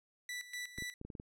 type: tone with tremolo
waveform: sawtooth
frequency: 1971 Hz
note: B6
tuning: 4 cents flat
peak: -36 dBFS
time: 0.29-0.94 s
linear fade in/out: 2 ms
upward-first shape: square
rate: 4.1 Hz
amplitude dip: 75%
type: clicks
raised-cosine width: 3 ms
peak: -33 dBFS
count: 7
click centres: 0.785 / 0.823 / 1.014 / 1.05 / 1.102 / 1.152 / 1.199 s
effects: low-pass 12000 Hz 12 dB/octave